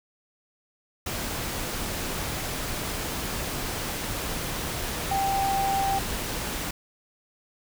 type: tone in noise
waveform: sine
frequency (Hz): 784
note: G5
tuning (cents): 0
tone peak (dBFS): -23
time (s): 5.11-5.99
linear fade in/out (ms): 5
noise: pink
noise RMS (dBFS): -31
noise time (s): 1.06-6.71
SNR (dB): +5
effects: none